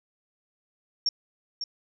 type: tone with echo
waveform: sine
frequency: 5510 Hz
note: F8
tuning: 24 cents flat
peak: -21 dBFS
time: 1.06-1.09 s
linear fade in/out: 2 ms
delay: 550 ms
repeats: 1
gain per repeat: -8 dB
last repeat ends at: 1.64 s
effects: none